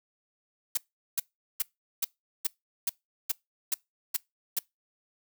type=noise bursts; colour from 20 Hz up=blue; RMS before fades=-27 dBFS; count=10; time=0.75-4.59 s; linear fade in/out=5 ms; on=24 ms; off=400 ms; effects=noise-tail reverb RT60 0.2 s tail -24 dB re dry